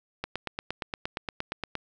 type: click train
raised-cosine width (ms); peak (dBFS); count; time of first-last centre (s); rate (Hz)
0.3; -15; 14; 0.24-1.753; 8.59
effects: none